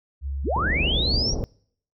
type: tone with pitch glide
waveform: sine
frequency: 69.1 to 65.75 Hz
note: C#2 to C2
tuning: -5 to +9 cents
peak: -26 dBFS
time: 0.21-1.26 s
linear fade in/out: 50 ms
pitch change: -86 cents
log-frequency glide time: 0.56-1.08 s
type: linear sweep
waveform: sine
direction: up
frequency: 87.2 to 5860 Hz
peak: -22 dBFS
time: 0.43-1.35 s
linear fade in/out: 50 ms
type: low-pass noise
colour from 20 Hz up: pink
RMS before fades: -27 dBFS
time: 0.56-1.44 s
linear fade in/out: 0 ms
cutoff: 590 Hz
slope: 24 dB/octave
effects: noise-tail reverb RT60 0.6 s tail -25 dB re dry